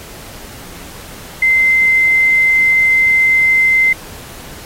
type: tone with quantisation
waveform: sine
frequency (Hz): 2074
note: C7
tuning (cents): -16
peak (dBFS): -8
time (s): 1.42-3.93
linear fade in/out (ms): 5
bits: 6
effects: pink hiss -34 dBFS RMS until 4.65 s + AAC 48 kbps